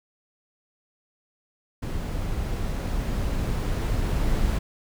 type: noise with level ramp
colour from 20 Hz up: brown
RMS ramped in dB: -29 to -23 dBFS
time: 1.82-4.59 s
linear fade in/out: 10 ms
effects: none